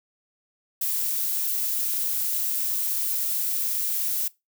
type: noise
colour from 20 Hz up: violet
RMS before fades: -26 dBFS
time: 0.81-4.28 s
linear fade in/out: 5 ms
effects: noise-tail reverb RT60 0.2 s tail -20 dB re dry